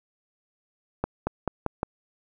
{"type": "accelerating click train", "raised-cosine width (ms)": 1, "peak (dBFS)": -11, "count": 5, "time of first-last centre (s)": [1.04, 1.831], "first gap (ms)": 230, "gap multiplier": 0.9, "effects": []}